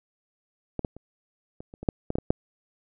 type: clicks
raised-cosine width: 2 ms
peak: -15 / -14 / -29 / -26 / -30 / -24 / -8 / -14 / -12 / -16 / -6 dBFS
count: 11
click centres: 0.793 / 0.848 / 0.966 / 1.605 / 1.739 / 1.83 / 1.888 / 2.104 / 2.155 / 2.185 / 2.305 s
effects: none